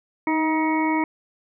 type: harmonic tone with a mistuned harmonic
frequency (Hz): 317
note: D#4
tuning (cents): +32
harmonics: 1 / 2 / 3 / 4 / 6 / 7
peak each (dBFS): -21 / -33 / -24 / -37 / -34 / -29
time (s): 0.27-1.04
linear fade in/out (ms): 2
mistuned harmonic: 1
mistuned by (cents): -24
effects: none